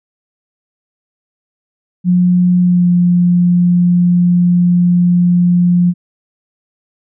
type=tone with pitch glide; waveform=sine; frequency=179 to 176.33 Hz; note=F3 to F3; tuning=+43 to +17 cents; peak=-7 dBFS; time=2.04-5.94 s; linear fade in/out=50 ms; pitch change=-26 cents; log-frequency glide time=2.61-2.88 s; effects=none